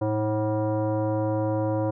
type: tone with frequency modulation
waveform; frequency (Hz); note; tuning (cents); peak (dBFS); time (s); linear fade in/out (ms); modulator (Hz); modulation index
sine; 110; A2; 0; -22; 0.01-1.91; 10; 430; 1.4
effects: none